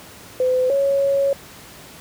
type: tone pair in turn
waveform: sine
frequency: 509 / 554 Hz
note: C5 / C#5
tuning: -48 / -1 cents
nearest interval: minor second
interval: 147 cents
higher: second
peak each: -15 dBFS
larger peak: neither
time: 0.4-0.7 / 0.7-1.33 s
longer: second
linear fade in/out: 2 ms
effects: pink hiss -41 dBFS RMS until 2 s + high-pass 80 Hz 12 dB/octave

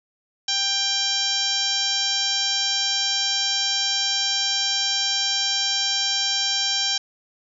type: harmonic tone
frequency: 790 Hz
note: G5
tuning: 13 cents sharp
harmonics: 1 / 2 / 3 / 4 / 5 / 6 / 7 / 8 / 9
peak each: -35 / -34 / -35 / -26 / -27 / -30 / -25 / -32 / -35 dBFS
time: 0.48-6.98 s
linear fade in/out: 5 ms
effects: none

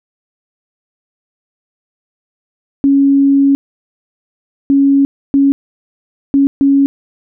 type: tone bursts at uneven times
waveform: sine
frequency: 277.2 Hz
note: C#4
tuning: in tune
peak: -6 dBFS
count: 5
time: 2.84-3.55 / 4.7-5.05 / 5.34-5.52 / 6.34-6.47 / 6.61-6.86 s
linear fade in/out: 0 ms
effects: none

